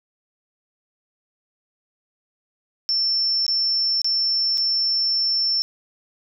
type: tone with dropouts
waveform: sine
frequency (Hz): 5380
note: E8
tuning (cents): +34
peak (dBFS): -18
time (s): 2.89-5.62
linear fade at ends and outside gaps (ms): 0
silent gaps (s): 3.465-3.48 / 4.017-4.045 / 4.574-4.58
effects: none